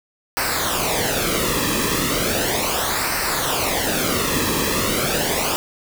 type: noise with flanger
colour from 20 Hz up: pink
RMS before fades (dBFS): -21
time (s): 0.37-5.56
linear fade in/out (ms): 0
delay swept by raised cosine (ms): 0.29 to 1.39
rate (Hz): 0.36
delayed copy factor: -0.7
effects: none